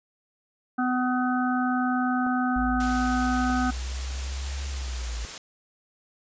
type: harmonic tone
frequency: 251.5 Hz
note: B3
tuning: 32 cents sharp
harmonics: 1 / 3 / 5 / 6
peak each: -24 / -29 / -31 / -32 dBFS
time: 0.78-3.71 s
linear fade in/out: 10 ms
type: clicks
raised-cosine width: 1 ms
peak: -26 dBFS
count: 2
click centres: 2.266 / 3.5 s
type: exponential two-way sweep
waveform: sine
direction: up then down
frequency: 55 to 69.2 to 55 Hz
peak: -29 dBFS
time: 2.56-5.25 s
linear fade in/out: 0 ms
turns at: 4.67 s
type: noise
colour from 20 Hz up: white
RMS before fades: -37 dBFS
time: 2.8-5.38 s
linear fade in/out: 2 ms
effects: resampled to 16000 Hz